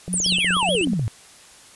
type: tone with tremolo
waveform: sine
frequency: 180.9 Hz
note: F#3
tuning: 39 cents flat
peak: -24 dBFS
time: 0.08-0.94 s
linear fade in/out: 2 ms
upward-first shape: sine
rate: 5.1 Hz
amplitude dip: 80%
type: click train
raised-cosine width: 2 ms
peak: -20 dBFS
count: 16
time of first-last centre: 0.08-0.995 s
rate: 16.4 Hz
type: exponential sweep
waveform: sine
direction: down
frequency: 9956 to 98.7 Hz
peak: -20 dBFS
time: 0.13-1.08 s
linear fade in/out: 0 ms
type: tone with vibrato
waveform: square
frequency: 2953 Hz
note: F#7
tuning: 4 cents flat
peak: -22 dBFS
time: 0.24-0.85 s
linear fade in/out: 5 ms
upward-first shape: sine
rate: 6.7 Hz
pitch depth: 220 cents each way
effects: white hiss -47 dBFS RMS until 1.75 s + resampled to 24000 Hz